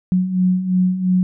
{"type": "beating tone pair", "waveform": "sine", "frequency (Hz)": [181.4, 184.3], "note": ["F#3", "F#3"], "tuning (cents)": [-34, -7], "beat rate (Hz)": 2.9, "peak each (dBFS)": [-21, -15], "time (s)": [0.12, 1.23], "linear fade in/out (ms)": 0, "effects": []}